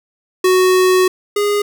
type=tone pair in turn; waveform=square; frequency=370 / 411.6 Hz; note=F#4 / G#4; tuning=0 / -16 cents; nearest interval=major second; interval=184 cents; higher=second; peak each=-10 / -14 dBFS; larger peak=first; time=0.44-1.08 / 1.36-1.62 s; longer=first; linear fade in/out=5 ms; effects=none